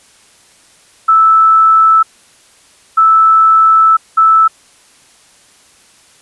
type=tone bursts at uneven times; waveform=sine; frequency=1314 Hz; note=E6; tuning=6 cents flat; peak=-4 dBFS; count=3; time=1.08-2.03 / 2.97-3.97 / 4.17-4.48 s; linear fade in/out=10 ms; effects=white hiss -46 dBFS RMS until 6.21 s + resampled to 24000 Hz